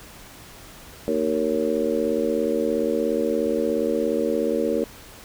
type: harmonic tone with a mistuned harmonic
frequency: 77 Hz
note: D#2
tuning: 17 cents flat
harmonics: 3 / 4 / 5 / 6 / 7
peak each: -28 / -27 / -28 / -24 / -27 dBFS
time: 1.08-4.84 s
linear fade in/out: 0 ms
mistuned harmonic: 7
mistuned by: +50 cents
effects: pink hiss -44 dBFS RMS until 5.24 s